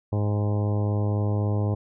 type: harmonic tone with a mistuned harmonic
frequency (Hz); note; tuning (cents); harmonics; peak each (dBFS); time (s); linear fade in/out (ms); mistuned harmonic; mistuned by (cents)
103.83; G#2; 0; 1 / 2 / 3 / 4 / 5 / 6 / 7 / 8 / 9 / 10; -22 / -32 / -34 / -35 / -36 / -39 / -44 / -41 / -46 / -46; 0.12-1.75; 10; 8; -20
effects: none